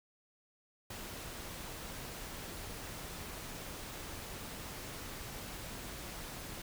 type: noise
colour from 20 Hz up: pink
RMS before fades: -45 dBFS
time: 0.9-6.62 s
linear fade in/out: 5 ms
effects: none